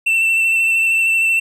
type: tone with vibrato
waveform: triangle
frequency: 2681 Hz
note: E7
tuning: 29 cents sharp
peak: -11 dBFS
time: 0.06-1.4 s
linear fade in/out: 10 ms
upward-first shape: sine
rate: 13 Hz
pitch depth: 19 cents each way
effects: none